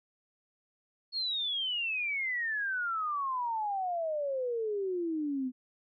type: exponential sweep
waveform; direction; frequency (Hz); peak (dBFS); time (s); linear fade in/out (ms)
sine; down; 4370 to 248.6; -30; 1.12-5.52; 50
effects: none